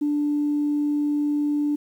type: tone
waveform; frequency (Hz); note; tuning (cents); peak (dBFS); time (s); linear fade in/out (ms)
sine; 293.7; D4; 0; -19; 0.01-1.76; 10
effects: tanh soft clip ceiling -15 dBFS + 9-bit